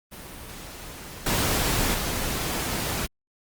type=noise with level steps; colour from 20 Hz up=pink; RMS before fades=-40 / -24 / -28 dBFS; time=0.11-3.07 s; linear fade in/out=20 ms; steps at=1.26 / 1.94 s; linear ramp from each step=5 ms; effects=Opus 32 kbps